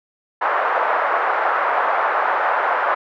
white band-pass noise, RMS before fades -19 dBFS, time 0.41-2.95 s, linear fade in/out 10 ms, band 560 to 1400 Hz, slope 24 dB/octave, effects none

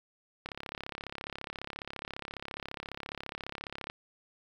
click train, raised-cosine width 0.3 ms, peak -22 dBFS, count 120, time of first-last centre 0.46-3.899 s, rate 34.6 Hz, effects 9-bit

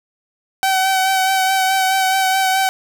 sawtooth tone with vibrato, 762 Hz, G5, 49 cents flat, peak -10 dBFS, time 0.63-2.69 s, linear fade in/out 0 ms, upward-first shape sine, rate 4.7 Hz, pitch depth 21 cents each way, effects none

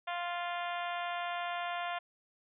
harmonic tone, 349.2 Hz, F4, in tune, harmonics 2 / 3 / 4 / 5 / 6 / 7 / 8 / 9 / 10, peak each -37 / -41 / -43 / -45 / -47 / -48 / -49 / -50 / -51 dBFS, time 0.07-1.99 s, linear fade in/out 10 ms, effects none

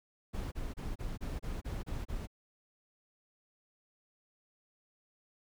brown noise bursts, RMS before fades -38 dBFS, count 9, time 0.33-2.272 s, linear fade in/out 20 ms, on 190 ms, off 29 ms, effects none

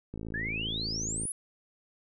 click train, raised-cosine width 3 ms, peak -26 dBFS, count 62, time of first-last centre 0.14-1.253 s, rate 54.8 Hz
sine exponential sweep, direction up, 1660 to 10820 Hz, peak -32 dBFS, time 0.34-1.32 s, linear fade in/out 2 ms
effects none

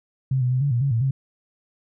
sine tone with pitch steps, 132.2 / 124.9 / 128.1 / 142.3 / 119.4 / 139 / 114.3 / 134.6 Hz, C3 / B2 / C3 / C#3 / A#2 / C#3 / A#2 / C3, +18 / +20 / -36 / +46 / +42 / +5 / -34 / +49 cents, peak -18 dBFS, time 0.31-1.11 s, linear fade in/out 5 ms, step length 100 ms, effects none

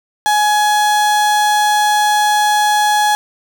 35% pulse tone, 840 Hz, G#5, 19 cents sharp, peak -9 dBFS, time 0.26-3.15 s, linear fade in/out 0 ms, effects none

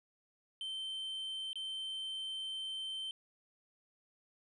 triangle tone with dropouts, 3104 Hz, G7, 18 cents flat, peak -37 dBFS, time 0.61-3.11 s, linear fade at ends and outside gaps 1 ms, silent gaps 1.531-1.556 s, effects resampled to 24000 Hz + 13-bit

